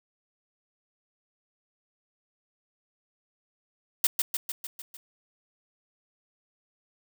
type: noise with echo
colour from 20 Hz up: blue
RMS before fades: -21 dBFS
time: 4.04-4.07 s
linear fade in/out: 2 ms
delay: 150 ms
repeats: 6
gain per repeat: -4 dB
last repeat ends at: 4.97 s
effects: none